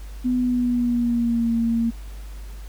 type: tone with pitch glide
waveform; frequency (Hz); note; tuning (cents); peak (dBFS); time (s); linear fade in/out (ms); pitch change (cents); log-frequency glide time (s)
sine; 249.9 to 230.5; B3 to A#3; +21 to -19; -18; 0.24-1.91; 20; -140; 0.37-1.52
effects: added 50 Hz sine -33 dBFS peak until 2.68 s + pink hiss -49 dBFS RMS until 2.68 s